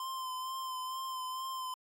square tone with vibrato, 1037 Hz, C6, 16 cents flat, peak -37 dBFS, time 0-1.74 s, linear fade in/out 2 ms, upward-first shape sine, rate 2.2 Hz, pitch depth 26 cents each way, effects MP3 96 kbps

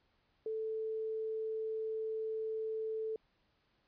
sine tone, 440 Hz, A4, in tune, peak -35 dBFS, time 0.46-3.16 s, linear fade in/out 2 ms, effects pink hiss -75 dBFS RMS until 3.87 s + resampled to 11025 Hz

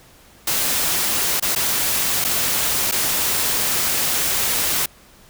white noise with dropouts, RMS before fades -20 dBFS, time 0.47-4.86 s, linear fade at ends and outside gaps 5 ms, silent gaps 1.399-1.423 / 1.551-1.559 / 2.242-2.247 / 2.914-2.921 s, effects pink hiss -49 dBFS RMS until 5.29 s

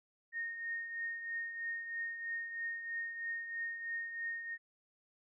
sine tone with tremolo, 1848 Hz, A#6, 16 cents flat, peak -35 dBFS, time 0.32-4.58 s, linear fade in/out 50 ms, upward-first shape triangle, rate 3.1 Hz, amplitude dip 60%, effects none

